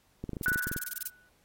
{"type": "clicks", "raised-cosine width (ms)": 3, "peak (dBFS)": -23, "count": 11, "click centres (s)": [0.24, 0.293, 0.333, 0.368, 0.412, 0.483, 0.518, 0.559, 0.67, 0.715, 0.763]}
{"type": "noise bursts", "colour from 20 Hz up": "violet", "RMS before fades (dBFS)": -33, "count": 14, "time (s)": [0.43, 1.078], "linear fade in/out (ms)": 2, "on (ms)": 24, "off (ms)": 24}
{"type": "tone with exponential decay", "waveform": "sine", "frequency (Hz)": 1480, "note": "F#6", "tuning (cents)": 0, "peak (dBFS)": -23, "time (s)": [0.46, 1.29], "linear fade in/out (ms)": 0, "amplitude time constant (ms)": 180}
{"effects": ["pink hiss -68 dBFS RMS until 1.44 s", "AAC 48 kbps"]}